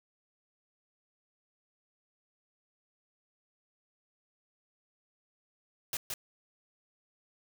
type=noise with echo; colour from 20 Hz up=white; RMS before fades=-34 dBFS; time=5.93-5.97 s; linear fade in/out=2 ms; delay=170 ms; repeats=1; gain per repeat=-3 dB; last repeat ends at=6.14 s; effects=none